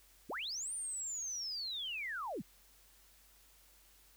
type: linear two-way sweep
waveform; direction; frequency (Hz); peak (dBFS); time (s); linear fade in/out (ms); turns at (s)
sine; up then down; 121.5 to 9200 to 121.5; -38; 0.29-2.42; 10; 0.73
effects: added 48 Hz sine -68 dBFS peak until 4.16 s + white hiss -65 dBFS RMS until 4.16 s